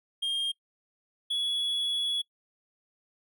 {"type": "tone pair in turn", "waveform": "triangle", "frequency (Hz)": [3219, 3377], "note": ["G7", "G#7"], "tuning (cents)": [45, 28], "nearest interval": "minor second", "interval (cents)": 83, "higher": "second", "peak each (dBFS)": -25, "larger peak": "neither", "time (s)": [[0.22, 0.52], [1.3, 2.22]], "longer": "second", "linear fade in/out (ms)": 10, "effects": ["noise-tail reverb RT60 0.1 s tail -24 dB re dry"]}